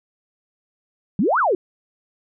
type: exponential two-way sweep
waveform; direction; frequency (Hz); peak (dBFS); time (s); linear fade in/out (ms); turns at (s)
sine; up then down; 168.3 to 1568 to 333.7; -15; 1.19-1.55; 2; 1.39
effects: none